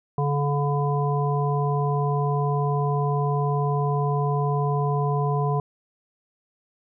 harmonic tone, 143.5 Hz, D3, 40 cents flat, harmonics 1 / 3 / 5 / 7, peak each -22 / -28 / -30 / -29 dBFS, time 0.18-5.6 s, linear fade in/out 2 ms, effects none

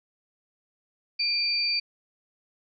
sine tone pair together, 2403 / 4624 Hz, D7 / D8, +39 / -28 cents, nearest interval major seventh, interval 1133 cents, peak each -30 / -24 dBFS, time 1.19-1.8 s, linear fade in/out 10 ms, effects none

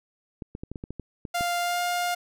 clicks, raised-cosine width 3 ms, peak -22 dBFS, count 10, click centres 0.422 / 0.551 / 0.635 / 0.716 / 0.758 / 0.839 / 0.906 / 0.997 / 1.252 / 1.409 s
sawtooth tone with pitch glide, 698.5 to 706.6 Hz, F5 to F5, 0 to +20 cents, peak -21 dBFS, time 1.34-2.15 s, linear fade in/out 10 ms, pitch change +20 cents, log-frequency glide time 1.6-1.81 s
effects none

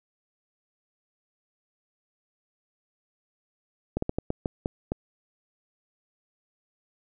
slowing click train, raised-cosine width 2 ms, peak -13 dBFS, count 8, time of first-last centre 3.97-4.919 s, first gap 54 ms, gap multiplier 1.3, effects none

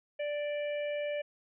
harmonic tone, 587 Hz, D5, 1 cent flat, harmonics 1 / 3 / 4 / 5, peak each -32 / -46 / -44 / -49 dBFS, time 0.19-1.22 s, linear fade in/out 10 ms, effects none

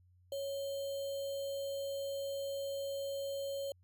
sine tone with sample-and-hold, 554 Hz, C#5, 1 cent flat, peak -36 dBFS, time 0.32-3.72 s, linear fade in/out 2 ms, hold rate 3675 Hz, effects added 90 Hz sine -63 dBFS peak until 3.83 s

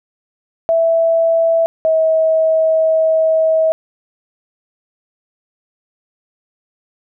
sine tone pair in turn, 660 / 640.5 Hz, E5 / E5, +2 / -50 cents, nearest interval minor second, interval 52 cents, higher first, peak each -10 dBFS, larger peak neither, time 0.69-1.66 / 1.85-3.72 s, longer second, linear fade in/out 0 ms, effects none

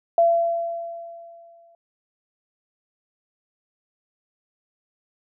sine tone with exponential decay, 677 Hz, E5, 46 cents sharp, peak -12 dBFS, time 0.18-1.75 s, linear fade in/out 2 ms, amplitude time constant 340 ms, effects none

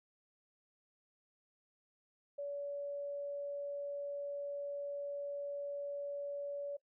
sine tone, 570 Hz, C#5, 48 cents sharp, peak -38 dBFS, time 2.38-6.77 s, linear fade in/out 10 ms, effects noise-tail reverb RT60 0.1 s tail -19 dB re dry

